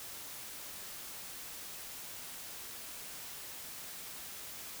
silence, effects white hiss -46 dBFS RMS until 4.8 s

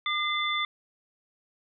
sine tone cluster, 1205 / 2063 / 3521 Hz, D6 / C7 / A7, +44 / -25 / 0 cents, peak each -30 dBFS, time 0.06-0.65 s, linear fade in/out 2 ms, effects none

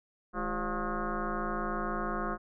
sine tone with frequency modulation, 525 Hz, C5, 6 cents sharp, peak -30 dBFS, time 0.33-2.38 s, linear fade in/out 50 ms, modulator 184 Hz, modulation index 4.9, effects none

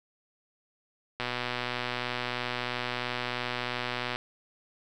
click train, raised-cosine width 0.3 ms, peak -15 dBFS, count 365, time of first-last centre 1.2-4.159 s, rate 123 Hz, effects none

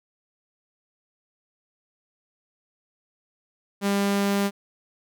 sawtooth tone, 199.9 Hz, G3, 34 cents sharp, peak -17 dBFS, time 3.81-4.51 s, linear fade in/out 50 ms, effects none

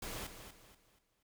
pink noise with echo, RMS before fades -43 dBFS, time 0.02-0.27 s, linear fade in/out 5 ms, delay 240 ms, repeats 4, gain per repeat -9 dB, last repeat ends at 1.23 s, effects none

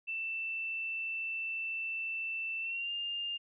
sine tone with pitch glide, 2666 to 2808 Hz, E7 to F7, +19 to +9 cents, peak -34 dBFS, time 0.07-3.38 s, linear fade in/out 20 ms, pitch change +90 cents, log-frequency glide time 2.61-2.91 s, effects none

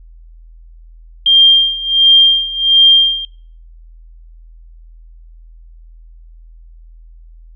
sine tone with tremolo, 3193 Hz, G7, 31 cents sharp, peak -3 dBFS, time 1.26-3.25 s, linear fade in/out 2 ms, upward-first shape sine, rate 1.4 Hz, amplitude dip 85%, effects noise-tail reverb RT60 0.5 s tail -24 dB re dry + added 41 Hz sine -36 dBFS peak until 7.55 s

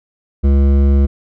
triangle tone with hard clipping, 69.3 Hz, C#2, in tune, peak -10 dBFS, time 0.43-1.07 s, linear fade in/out 20 ms, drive 16 dB, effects none

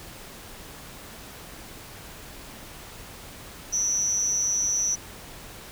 sine tone with amplitude modulation, 5920 Hz, F#8, in tune, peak -18 dBFS, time 3.72-4.96 s, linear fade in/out 20 ms, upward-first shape sine, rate 206 Hz, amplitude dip 95%, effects pink hiss -43 dBFS RMS until 5.71 s

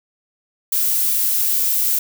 violet noise, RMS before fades -18 dBFS, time 0.72-1.99 s, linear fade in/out 5 ms, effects none

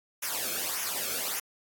white noise with flanger, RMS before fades -32 dBFS, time 0.22-1.4 s, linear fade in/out 10 ms, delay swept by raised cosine 0.23 to 1.06 ms, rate 1.7 Hz, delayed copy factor -0.75, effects AAC 64 kbps

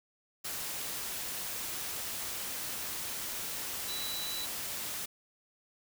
sine tone in noise, 3951 Hz, B7, in tune, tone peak -38 dBFS, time 3.88-4.46 s, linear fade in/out 10 ms, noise white, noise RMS -38 dBFS, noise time 0.44-5.06 s, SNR -3 dB, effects none

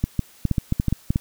clicks, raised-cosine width 5 ms, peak -7 dBFS, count 11, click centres 0.04 / 0.193 / 0.453 / 0.513 / 0.582 / 0.724 / 0.799 / 0.883 / 0.926 / 1.105 / 1.159 s, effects white hiss -51 dBFS RMS until 1.2 s

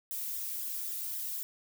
violet noise with flanger, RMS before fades -37 dBFS, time 0.11-1.43 s, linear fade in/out 0 ms, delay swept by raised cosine 0.55 to 2.15 ms, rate 3.8 Hz, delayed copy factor +0.85, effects none

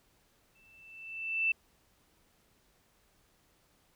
sine tone with exponential growth, 2658 Hz, E7, 14 cents sharp, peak -24 dBFS, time 0.55-1.52 s, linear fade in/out 5 ms, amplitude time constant 210 ms, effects pink hiss -69 dBFS RMS until 3.95 s

